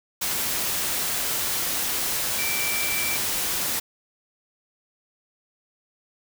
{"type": "tone in noise", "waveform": "sine", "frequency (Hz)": 2333, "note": "D7", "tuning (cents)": -12, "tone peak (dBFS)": -28, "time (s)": [2.38, 3.17], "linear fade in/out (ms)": 10, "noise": "white", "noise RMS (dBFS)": -26, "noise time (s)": [0.21, 3.8], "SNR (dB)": -5, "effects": []}